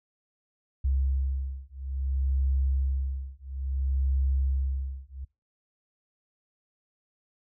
sine beating tone pair, 66.7 / 67.29 Hz, C2 / C2, +34 / +49 cents, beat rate 0.59 Hz, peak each -28 dBFS, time 0.84-5.25 s, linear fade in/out 10 ms, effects noise-tail reverb RT60 0.3 s tail -26 dB re dry

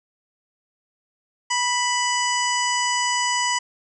harmonic tone with a mistuned harmonic, 990 Hz, B5, 4 cents sharp, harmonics 1 / 2 / 3 / 5 / 6 / 7 / 8, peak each -23 / -26 / -28 / -30 / -31 / -31 / -32 dBFS, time 1.5-3.59 s, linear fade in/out 10 ms, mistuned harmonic 1, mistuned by -23 cents, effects none

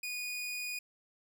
sawtooth tone, 2464 Hz, D#7, 17 cents flat, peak -33 dBFS, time 0.03-0.79 s, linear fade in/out 5 ms, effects none

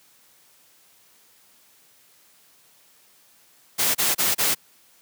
white noise bursts, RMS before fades -21 dBFS, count 4, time 3.78-4.55 s, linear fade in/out 20 ms, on 170 ms, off 30 ms, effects white hiss -57 dBFS RMS until 5.01 s + high-pass 100 Hz 12 dB/octave

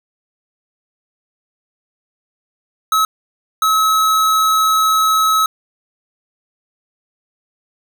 square tone bursts at uneven times, 1288 Hz, E6, 41 cents flat, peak -12 dBFS, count 2, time 2.92-3.05 / 3.62-5.46 s, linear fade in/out 2 ms, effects none

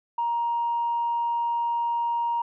sine tone, 940 Hz, A#5, 14 cents sharp, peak -22 dBFS, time 0.18-2.42 s, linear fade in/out 5 ms, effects tanh soft clip ceiling -18 dBFS

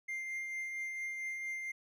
triangle tone with tremolo, 2101 Hz, C7, 7 cents sharp, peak -34 dBFS, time 0.08-1.72 s, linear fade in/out 10 ms, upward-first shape triangle, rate 4.4 Hz, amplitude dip 35%, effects none

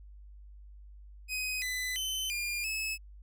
sawtooth tone with pitch steps, 2513 / 2004 / 3054 / 2407 / 2592 Hz, D#7 / B6 / G7 / D7 / E7, +17 / +25 / -46 / +42 / -30 cents, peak -29 dBFS, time 1.28-2.98 s, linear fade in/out 50 ms, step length 340 ms, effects added 50 Hz sine -48 dBFS peak until 3.22 s

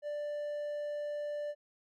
triangle tone, 589 Hz, D5, 5 cents sharp, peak -33 dBFS, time 0.02-1.55 s, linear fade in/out 50 ms, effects none

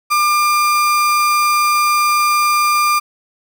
35% pulse tone, 1197 Hz, D6, 33 cents sharp, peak -10 dBFS, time 0.1-3 s, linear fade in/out 20 ms, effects none

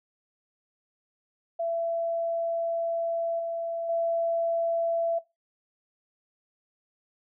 sine tone with level steps, 670 Hz, E5, 28 cents sharp, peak -26 / -29 / -24 dBFS, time 1.59-5.19 s, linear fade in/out 10 ms, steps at 3.39 / 3.89 s, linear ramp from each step 5 ms, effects noise-tail reverb RT60 0.2 s tail -17 dB re dry

